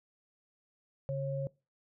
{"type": "tone pair together", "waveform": "sine", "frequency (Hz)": [140.3, 544], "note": ["C#3", "C#5"], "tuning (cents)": [21, -33], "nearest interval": "octave + major seventh", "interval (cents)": 2346, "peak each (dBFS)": [-34, -35], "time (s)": [1.09, 1.47], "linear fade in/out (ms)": 0, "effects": ["noise-tail reverb RT60 0.3 s tail -24 dB re dry"]}